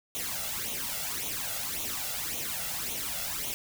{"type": "noise with flanger", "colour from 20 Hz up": "white", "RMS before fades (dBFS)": -34, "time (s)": [0.15, 3.54], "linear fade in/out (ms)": 0, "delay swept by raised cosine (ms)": [0.3, 1.5], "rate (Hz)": 1.8, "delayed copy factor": 0.7, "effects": []}